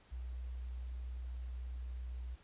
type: tone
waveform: sine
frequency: 61.74 Hz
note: B1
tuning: in tune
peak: -40 dBFS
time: 0.11-2.36 s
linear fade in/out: 20 ms
effects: pink hiss -65 dBFS RMS until 2.43 s + resampled to 8000 Hz